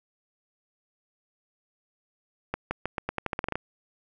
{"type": "accelerating click train", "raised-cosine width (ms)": 0.5, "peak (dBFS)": -13, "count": 13, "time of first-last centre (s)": [2.54, 3.556], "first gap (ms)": 170, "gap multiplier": 0.86, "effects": []}